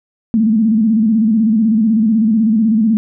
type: tone with vibrato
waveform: sine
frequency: 220 Hz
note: A3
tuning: in tune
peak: -9 dBFS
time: 0.34-2.97 s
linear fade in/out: 0 ms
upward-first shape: square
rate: 16 Hz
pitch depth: 77 cents each way
effects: none